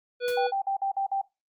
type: harmonic tone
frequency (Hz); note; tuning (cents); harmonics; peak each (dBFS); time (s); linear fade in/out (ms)
489.7; B4; -15; 1 / 3 / 5 / 7 / 9; -25 / -35 / -39 / -42 / -44; 0.2-0.52; 50
type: noise with exponential decay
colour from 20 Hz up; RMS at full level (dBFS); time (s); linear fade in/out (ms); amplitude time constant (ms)
white; -37; 0.28-0.44; 0; 34
type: tone bursts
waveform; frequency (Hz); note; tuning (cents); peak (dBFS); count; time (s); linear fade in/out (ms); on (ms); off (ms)
sine; 784; G5; 0; -24; 6; 0.37-1.215; 5; 100; 49
effects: noise-tail reverb RT60 0.2 s tail -18 dB re dry + Opus 48 kbps